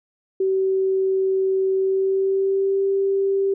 sine tone with pitch glide, 382.1 to 391.5 Hz, G4 to G4, -44 to -2 cents, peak -17 dBFS, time 0.4-3.54 s, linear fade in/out 5 ms, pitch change +42 cents, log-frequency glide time 1.74-2.84 s, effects none

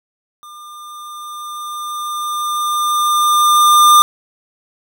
square tone with level ramp, 1201 Hz, D6, 38 cents sharp, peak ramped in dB -35 to -5 dBFS, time 0.43-4.02 s, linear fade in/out 0 ms, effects none

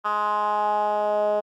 10% pulse tone with band-pass filter sweep, 209.4 Hz, G#3, 15 cents sharp, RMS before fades -23 dBFS, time 0.04-1.41 s, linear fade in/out 20 ms, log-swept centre 1200 to 580 Hz, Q 4.1, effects Opus 48 kbps

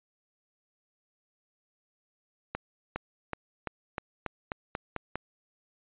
accelerating click train, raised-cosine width 0.5 ms, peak -17 dBFS, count 10, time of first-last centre 2.55-5.156 s, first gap 410 ms, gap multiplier 0.91, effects resampled to 8000 Hz

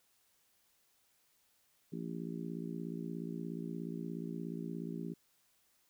harmonic tone, 56.9 Hz, A#1, 41 cents flat, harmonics 3 / 4 / 5 / 6 / 7, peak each -42 / -44 / -46 / -48 / -49 dBFS, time 1.92-5.14 s, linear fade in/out 10 ms, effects white hiss -73 dBFS RMS until 5.89 s

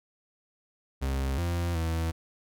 40% pulse tone with pitch steps, 67.2 / 86.3 / 81.9 Hz, C2 / F2 / E2, +47 / -20 / -11 cents, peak -26 dBFS, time 1.01-2.12 s, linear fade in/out 20 ms, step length 370 ms, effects none

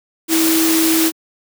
sine tone in noise, 324.2 Hz, E4, 29 cents flat, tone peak -13 dBFS, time 0.28-1.12 s, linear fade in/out 50 ms, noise white, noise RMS -18 dBFS, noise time 0.28-1.12 s, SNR +2 dB, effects high-pass 200 Hz 12 dB/octave

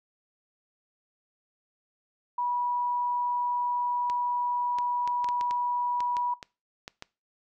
sine tone, 974 Hz, B5, 24 cents flat, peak -26 dBFS, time 2.38-6.34 s, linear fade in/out 5 ms
clicks, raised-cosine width 0.2 ms, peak -21 dBFS, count 12, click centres 4.099 / 4.786 / 5.076 / 5.244 / 5.288 / 5.411 / 5.51 / 6.005 / 6.168 / 6.428 / 6.879 / 7.024 s
effects noise-tail reverb RT60 0.3 s tail -22 dB re dry

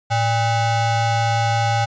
square ring-modulated tone, 347.2 Hz, F4, 10 cents flat, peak -14 dBFS, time 0.1-1.86 s, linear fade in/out 20 ms, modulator 459 Hz, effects resampled to 16000 Hz

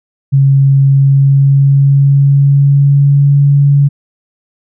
sine tone with pitch glide, 137.2 to 141.63 Hz, C#3 to C#3, -17 to +38 cents, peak -4 dBFS, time 0.32-3.89 s, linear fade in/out 20 ms, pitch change +55 cents, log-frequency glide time 0.84-3.39 s, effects none

